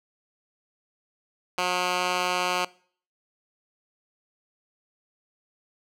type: tone with band-pass filter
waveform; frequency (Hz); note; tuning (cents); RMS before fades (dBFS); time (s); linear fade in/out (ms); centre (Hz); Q
10% pulse; 180.3; F#3; -45; -26; 1.58-2.65; 5; 2400; 0.55
effects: noise-tail reverb RT60 0.5 s tail -22 dB re dry